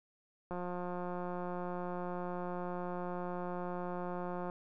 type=click train; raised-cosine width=1 ms; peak=-27 dBFS; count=711; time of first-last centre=0.51-4.499 s; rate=178 Hz; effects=none